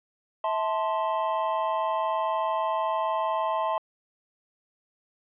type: chord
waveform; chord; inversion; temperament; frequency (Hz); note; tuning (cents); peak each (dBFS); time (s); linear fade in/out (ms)
triangle; A minor; second; equal with one note detuned; 648.7 / 880 / 1046.5; E5 / A5 / C6; -28 / 0 / 0; -27; 0.44-3.78; 2
effects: resampled to 8000 Hz